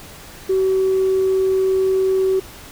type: tone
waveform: sine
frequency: 380 Hz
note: F#4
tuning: 46 cents sharp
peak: -13 dBFS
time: 0.49-2.4 s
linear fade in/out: 10 ms
effects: tanh soft clip ceiling -10 dBFS + pink hiss -39 dBFS RMS until 2.71 s